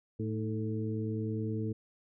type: harmonic tone with a mistuned harmonic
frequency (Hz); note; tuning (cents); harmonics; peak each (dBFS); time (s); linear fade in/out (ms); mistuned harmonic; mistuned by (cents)
110; A2; 0; 1 / 2 / 3 / 4; -34 / -37 / -39 / -40; 0.19-1.73; 10; 3; -48
effects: none